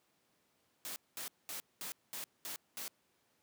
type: noise bursts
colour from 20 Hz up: white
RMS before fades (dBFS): -43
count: 7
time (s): 0.85-2.88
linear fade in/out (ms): 0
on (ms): 110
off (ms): 210
effects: pink hiss -75 dBFS RMS until 3.42 s + high-pass 150 Hz 12 dB/octave